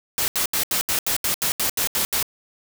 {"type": "noise bursts", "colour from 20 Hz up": "white", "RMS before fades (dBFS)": -22, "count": 12, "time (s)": [0.18, 2.227], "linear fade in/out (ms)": 0, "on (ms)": 100, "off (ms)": 77, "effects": []}